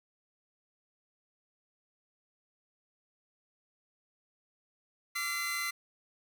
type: tone cluster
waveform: sawtooth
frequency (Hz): 1168 / 1376 / 2043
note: D6 / F6 / C7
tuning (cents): -10 / -26 / -42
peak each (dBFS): -38 / -37 / -30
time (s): 5.15-5.71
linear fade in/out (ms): 10
effects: none